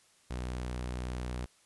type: tone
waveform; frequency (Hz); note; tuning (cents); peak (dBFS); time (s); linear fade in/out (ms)
sawtooth; 61.74; B1; 0; -31; 0.3-1.46; 10
effects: white hiss -65 dBFS RMS until 1.65 s + resampled to 24000 Hz